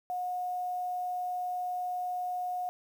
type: tone with quantisation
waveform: sine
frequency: 724 Hz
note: F#5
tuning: 38 cents flat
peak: -31 dBFS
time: 0.1-2.69 s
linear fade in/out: 0 ms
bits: 9
effects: none